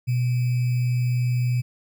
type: tone with sample-and-hold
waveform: sine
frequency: 123.47 Hz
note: B2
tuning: in tune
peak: -19 dBFS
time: 0.07-1.62 s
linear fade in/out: 20 ms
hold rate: 2450 Hz
effects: none